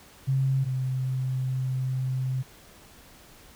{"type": "tone pair in turn", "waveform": "sine", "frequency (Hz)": [133.9, 129.94], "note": ["C3", "C3"], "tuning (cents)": [40, -12], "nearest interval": "minor second", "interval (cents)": 52, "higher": "first", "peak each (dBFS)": [-21, -25], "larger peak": "first", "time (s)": [[0.27, 0.65], [0.65, 2.43]], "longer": "second", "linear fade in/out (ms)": 20, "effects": ["pink hiss -52 dBFS RMS until 3.55 s"]}